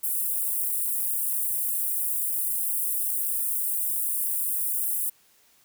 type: high-pass noise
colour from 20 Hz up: white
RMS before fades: -27 dBFS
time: 0.03-5.1 s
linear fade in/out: 10 ms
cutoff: 8900 Hz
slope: 48 dB/octave
effects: white hiss -61 dBFS RMS until 5.64 s